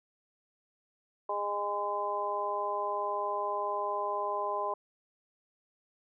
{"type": "harmonic tone", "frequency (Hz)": 204.6, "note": "G#3", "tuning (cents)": -26, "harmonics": [2, 3, 4, 5], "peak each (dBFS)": [-38, -36, -37, -33], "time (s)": [1.29, 4.74], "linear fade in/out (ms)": 5, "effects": []}